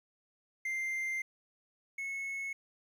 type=tone pair in turn; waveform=triangle; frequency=2093 / 2192 Hz; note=C7 / C#7; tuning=0 / -20 cents; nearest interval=minor second; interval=80 cents; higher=second; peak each=-31 / -34 dBFS; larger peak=first; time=0.65-1.22 / 1.98-2.53 s; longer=first; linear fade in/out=5 ms; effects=11-bit